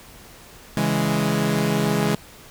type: chord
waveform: sawtooth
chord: C# minor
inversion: none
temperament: equal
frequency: 138.59 / 164.81 / 207.7 Hz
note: C#3 / E3 / G#3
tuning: 0 / 0 / 0 cents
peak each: -21 / -20 / -18 dBFS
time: 0.77-2.15 s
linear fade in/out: 2 ms
effects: pink hiss -45 dBFS RMS until 2.5 s